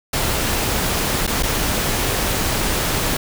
pink noise with dropouts, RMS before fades -20 dBFS, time 0.13-3.17 s, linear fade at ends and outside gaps 5 ms, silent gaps 1.268-1.275 / 1.426-1.432 s, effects none

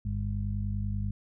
harmonic tone, 50.2 Hz, G1, 42 cents sharp, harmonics 1 / 2 / 3 / 4, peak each -33 / -31 / -46 / -37 dBFS, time 0.05-1.11 s, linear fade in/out 5 ms, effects none

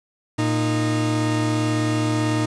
40% pulse tone pair together, 115.37 / 308 Hz, A#2 / D#4, -17 / -17 cents, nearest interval octave + perfect fourth, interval 1700 cents, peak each -21 dBFS, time 0.38-2.46 s, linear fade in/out 10 ms, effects resampled to 22050 Hz + 8-bit

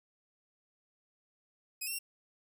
5% pulse tone with pitch steps, 2525 / 2705 / 2743 Hz, D#7 / E7 / F7, +25 / +44 / -32 cents, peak -27 dBFS, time 1.81-1.99 s, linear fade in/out 10 ms, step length 60 ms, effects none

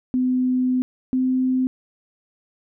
sine tone pair in turn, 254 / 257.4 Hz, B3 / C4, +49 / -28 cents, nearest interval unison, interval 23 cents, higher second, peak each -17 dBFS, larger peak neither, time 0.14-0.82 / 1.13-1.67 s, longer first, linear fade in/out 0 ms, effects none

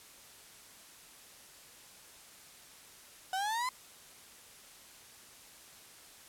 35% pulse exponential sweep, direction up, 740 to 1038 Hz, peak -30 dBFS, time 3.33-3.69 s, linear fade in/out 2 ms, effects white hiss -55 dBFS RMS until 6.28 s + low-pass 12000 Hz 12 dB/octave

